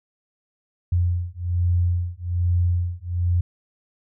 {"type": "beating tone pair", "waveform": "sine", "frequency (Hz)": [87.31, 88.51], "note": ["F2", "F2"], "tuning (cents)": [0, 24], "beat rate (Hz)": 1.2, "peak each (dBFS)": -22, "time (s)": [0.92, 3.41], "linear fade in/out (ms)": 5, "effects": []}